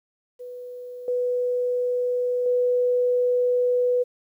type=tone with level steps; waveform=sine; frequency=493.9 Hz; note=B4; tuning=in tune; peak=-34 / -21 / -18 dBFS; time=0.39-4.04 s; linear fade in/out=20 ms; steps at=1.08 / 2.46 s; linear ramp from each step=2 ms; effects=10-bit